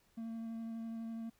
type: tone with vibrato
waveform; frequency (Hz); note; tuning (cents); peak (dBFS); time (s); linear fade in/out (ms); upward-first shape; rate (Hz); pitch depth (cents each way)
triangle; 227; A#3; -46; -38; 0.17-1.3; 10; sine; 12; 12
effects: pink hiss -72 dBFS RMS until 1.39 s